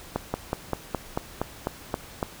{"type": "slowing click train", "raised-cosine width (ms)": 1, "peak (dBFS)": -11, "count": 10, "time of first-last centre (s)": [0.16, 2.228], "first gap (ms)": 180, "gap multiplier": 1.06, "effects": ["pink hiss -45 dBFS RMS until 2.4 s"]}